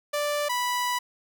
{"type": "tone pair in turn", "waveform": "sawtooth", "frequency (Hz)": [587.3, 984.9], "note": ["D5", "B5"], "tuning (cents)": [0, -5], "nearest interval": "major sixth", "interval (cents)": 895, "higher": "second", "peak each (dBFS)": -21, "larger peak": "neither", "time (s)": [[0.13, 0.49], [0.49, 0.99]], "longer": "second", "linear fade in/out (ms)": 10, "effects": []}